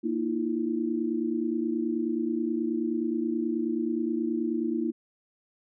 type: chord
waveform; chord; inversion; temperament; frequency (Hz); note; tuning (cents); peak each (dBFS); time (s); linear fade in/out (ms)
sine; Bb suspended fourth; none; equal with one note detuned; 233.1 / 311.1 / 340.5; Bb3 / Eb4 / F4; 0 / 0 / -44; -30; 0.03-4.92; 20
effects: none